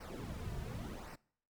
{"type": "noise with flanger", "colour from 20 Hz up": "brown", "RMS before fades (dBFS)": -44, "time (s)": [0, 1.16], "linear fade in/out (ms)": 10, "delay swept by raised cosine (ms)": [0.28, 3.78], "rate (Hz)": 0.9, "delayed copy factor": -0.7, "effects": ["noise-tail reverb RT60 0.6 s tail -23 dB re dry"]}